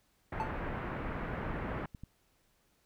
pink low-pass noise, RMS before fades -38 dBFS, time 0.32-1.86 s, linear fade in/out 5 ms, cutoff 2000 Hz, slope 24 dB/octave
triangle tone with exponential decay, 880 Hz, A5, in tune, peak -27 dBFS, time 0.4-0.54 s, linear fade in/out 0 ms, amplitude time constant 30 ms
clicks, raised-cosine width 5 ms, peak -32 dBFS, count 6, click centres 1.234 / 1.337 / 1.508 / 1.791 / 1.948 / 2.036 s
effects pink hiss -72 dBFS RMS until 2.85 s

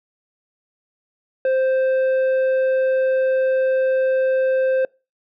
triangle tone with tanh clipping, 523.3 Hz, C5, in tune, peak -17 dBFS, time 1.45-4.85 s, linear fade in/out 2 ms, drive 11 dB, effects noise-tail reverb RT60 0.3 s tail -26 dB re dry

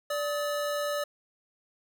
square tone pair together, 584.1 / 1271 Hz, D5 / D#6, -10 / +36 cents, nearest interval octave + minor second, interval 1346 cents, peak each -30 / -36 dBFS, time 0.1-1.04 s, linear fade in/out 5 ms, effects none

